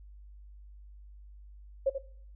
sine tone with echo, 542 Hz, C#5, 39 cents flat, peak -22 dBFS, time 1.86-1.9 s, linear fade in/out 10 ms, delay 85 ms, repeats 1, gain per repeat -8 dB, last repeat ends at 1.985 s, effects noise-tail reverb RT60 0.6 s tail -20 dB re dry + added 50 Hz sine -48 dBFS peak until 2.35 s

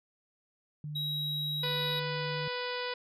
sine tone with pitch glide, 149.9 to 150.86 Hz, D3 to D3, +36 to +47 cents, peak -36 dBFS, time 0.84-2.48 s, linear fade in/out 2 ms, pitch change +11 cents, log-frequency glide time 1.24-2.22 s
triangle tone, 3840 Hz, B7, 49 cents flat, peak -31 dBFS, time 0.95-2 s, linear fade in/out 10 ms
harmonic tone, 493.9 Hz, B4, in tune, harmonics 1 / 2 / 3 / 4 / 5 / 6 / 7 / 8 / 9 / 10, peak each -37 / -40 / -42 / -43 / -44 / -45 / -45 / -46 / -47 / -47 dBFS, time 1.63-2.94 s, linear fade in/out 5 ms
effects none

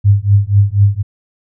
sine tone with tremolo, 101.1 Hz, G#2, 46 cents flat, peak -3 dBFS, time 0.04-1.03 s, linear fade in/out 20 ms, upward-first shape triangle, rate 4.1 Hz, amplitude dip 100%, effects none

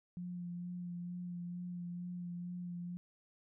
sine tone with vibrato, 176.2 Hz, F3, 16 cents sharp, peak -40 dBFS, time 0.17-2.97 s, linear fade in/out 0 ms, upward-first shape sine, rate 2.2 Hz, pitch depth 19 cents each way, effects none

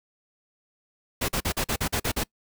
pink noise bursts, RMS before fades -26 dBFS, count 9, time 1.21-2.238 s, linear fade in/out 10 ms, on 76 ms, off 43 ms, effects noise-tail reverb RT60 0.1 s tail -25 dB re dry

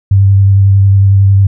sine tone with vibrato, 98.2 Hz, G2, 4 cents sharp, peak -3 dBFS, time 0.11-1.47 s, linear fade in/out 5 ms, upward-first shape sine, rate 11 Hz, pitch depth 17 cents each way, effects none

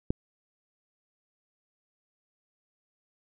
click, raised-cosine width 3 ms, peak -13 dBFS, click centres 0.105 s, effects none

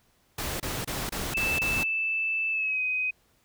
pink noise bursts, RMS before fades -32 dBFS, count 6, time 0.38-1.835 s, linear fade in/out 5 ms, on 220 ms, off 27 ms
sine tone with pitch glide, 2637 to 2512 Hz, E7 to D#7, 0 to +16 cents, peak -25 dBFS, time 1.34-3.11 s, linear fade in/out 10 ms, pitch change -84 cents, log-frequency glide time 2.51-2.81 s
effects pink hiss -66 dBFS RMS until 3.44 s

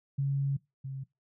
sine tone pair in turn, 138.59 / 134.72 Hz, C#3 / C#3, 0 / -49 cents, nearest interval unison, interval 49 cents, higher first, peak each -26 / -35 dBFS, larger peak first, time 0.18-0.57 / 0.84-1.04 s, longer first, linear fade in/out 10 ms, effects noise-tail reverb RT60 0.2 s tail -21 dB re dry

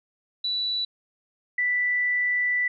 sine tone pair in turn, 3951 / 1975.5 Hz, B7 / B6, 0 / 0 cents, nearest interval octave, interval 1200 cents, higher first, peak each -24 / -21 dBFS, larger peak second, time 0.44-0.85 / 1.58-2.68 s, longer second, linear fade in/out 5 ms, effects none

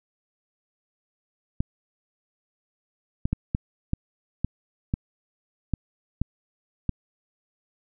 clicks, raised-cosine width 5 ms, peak -11 dBFS, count 10, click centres 1.605 / 3.255 / 3.33 / 3.549 / 3.934 / 4.446 / 4.939 / 5.737 / 6.216 / 6.893 s, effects none

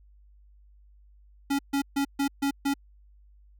square tone bursts, 278.9 Hz, C#4, 11 cents sharp, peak -24 dBFS, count 6, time 1.5-2.74 s, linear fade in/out 10 ms, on 90 ms, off 140 ms, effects added 50 Hz sine -53 dBFS peak until 3.59 s

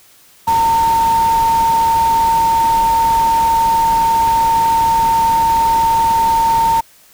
sine tone in noise, 911 Hz, A#5, 40 cents flat, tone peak -10 dBFS, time 0.47-6.81 s, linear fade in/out 10 ms, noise pink, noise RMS -26 dBFS, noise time 0.47-6.81 s, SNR +13 dB, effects white hiss -47 dBFS RMS until 7.13 s

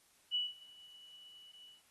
sine tone with ADSR envelope, 2950 Hz, F#7, 6 cents flat, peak -30 dBFS, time 0.31-1.82 s, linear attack 40 ms, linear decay 180 ms, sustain -24 dB, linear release 130 ms, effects white hiss -69 dBFS RMS until 1.9 s + AAC 32 kbps

